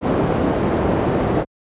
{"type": "low-pass noise", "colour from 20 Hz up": "white", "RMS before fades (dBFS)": -18, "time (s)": [0.01, 1.45], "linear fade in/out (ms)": 50, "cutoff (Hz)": 510, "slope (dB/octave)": 12, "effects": ["high-pass 60 Hz 12 dB/octave", "resampled to 8000 Hz"]}